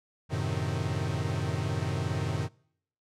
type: chord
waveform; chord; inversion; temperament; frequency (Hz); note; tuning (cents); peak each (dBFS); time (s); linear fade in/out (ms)
45% pulse; F# diminished seventh; none; equal; 92.5 / 110 / 130.81 / 155.56; F#2 / A2 / C3 / Eb3; 0 / 0 / 0 / 0; -34; 0.29-2.49; 50
effects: noise-tail reverb RT60 0.7 s tail -26 dB re dry + low-pass 8000 Hz 12 dB/octave